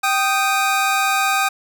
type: tone pair together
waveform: 25% pulse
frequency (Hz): 780 / 1238.2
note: G5 / D#6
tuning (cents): -9 / -9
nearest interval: minor sixth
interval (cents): 800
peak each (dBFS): -15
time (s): 0.03-1.49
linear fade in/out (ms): 10
effects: none